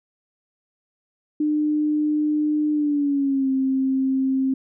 sine tone with pitch glide, 301.4 to 265.4 Hz, D4 to C4, +45 to +25 cents, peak -18 dBFS, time 1.4-4.54 s, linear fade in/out 5 ms, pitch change -220 cents, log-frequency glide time 2.72-3.5 s, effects none

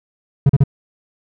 triangle tone bursts, 138.59 Hz, C#3, in tune, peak -5 dBFS, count 3, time 0.46-0.638 s, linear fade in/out 5 ms, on 34 ms, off 38 ms, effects none

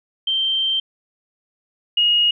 sine tone pair in turn, 3136 / 2874 Hz, G7 / F7, 0 / +49 cents, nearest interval major second, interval 151 cents, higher first, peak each -17 / -13 dBFS, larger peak second, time 0.27-0.8 / 1.97-2.31 s, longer first, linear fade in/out 5 ms, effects none

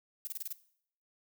violet noise bursts, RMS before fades -38 dBFS, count 6, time 0.25-0.526 s, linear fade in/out 0 ms, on 21 ms, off 30 ms, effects noise-tail reverb RT60 0.6 s tail -17 dB re dry

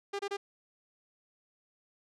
sawtooth tone bursts, 400.7 Hz, G4, 38 cents sharp, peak -29 dBFS, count 3, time 0.13-0.37 s, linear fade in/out 10 ms, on 62 ms, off 27 ms, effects low-pass 6000 Hz 12 dB/octave

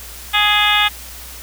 harmonic tone with a mistuned harmonic, 416.7 Hz, G#4, 6 cents sharp, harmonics 2 / 3 / 4 / 5 / 6 / 7 / 8 / 9, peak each -20 / -20 / -20 / -20 / -20 / -20 / -20 / -20 dBFS, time 0.33-0.89 s, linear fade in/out 20 ms, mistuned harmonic 9, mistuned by -72 cents, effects added 60 Hz sine -37 dBFS peak until 1.42 s + white hiss -35 dBFS RMS until 1.42 s

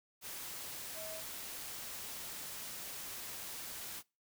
sine tone in noise, 639 Hz, D#5, 46 cents sharp, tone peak -46 dBFS, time 0.94-1.23 s, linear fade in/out 50 ms, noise white, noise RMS -45 dBFS, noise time 0.21-4.03 s, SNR -4 dB, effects noise-tail reverb RT60 0.3 s tail -25 dB re dry

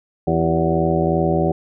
harmonic tone with a mistuned harmonic, 82.41 Hz, E2, in tune, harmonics 1 / 2 / 3 / 4 / 5 / 6 / 7 / 8 / 9, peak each -27 / -20 / -28 / -23 / -22 / -29 / -23 / -32 / -24 dBFS, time 0.27-1.52 s, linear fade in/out 5 ms, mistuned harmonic 5, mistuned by -81 cents, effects none

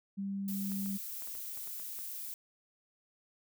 sine tone, 197.1 Hz, G3, 10 cents sharp, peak -34 dBFS, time 0.17-0.98 s, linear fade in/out 20 ms
violet noise, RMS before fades -42 dBFS, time 0.48-2.34 s, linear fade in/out 2 ms
clicks, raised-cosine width 0.5 ms, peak -39 dBFS, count 9, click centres 0.719 / 0.86 / 1.222 / 1.274 / 1.351 / 1.574 / 1.674 / 1.798 / 1.988 s
effects none

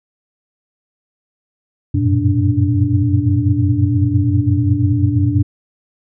sine tone cluster, 91.6 / 97.4 / 113.2 / 122.2 / 291.6 Hz, F#2 / G2 / A2 / B2 / D4, -17 / -11 / +50 / -18 / -12 cents, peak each -18 dBFS, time 1.94-5.43 s, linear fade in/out 10 ms, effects none

